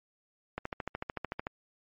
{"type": "click train", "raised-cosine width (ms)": 0.5, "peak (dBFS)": -19, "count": 13, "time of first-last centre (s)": [0.58, 1.469], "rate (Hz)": 13.5, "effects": ["MP3 32 kbps"]}